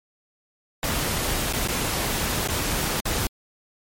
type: noise with dropouts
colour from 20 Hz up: pink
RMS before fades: -25 dBFS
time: 0.83-3.27 s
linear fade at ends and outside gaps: 2 ms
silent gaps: 1.527-1.534 / 1.676-1.684 / 2.476-2.485 / 3.004-3.054 s
effects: MP3 64 kbps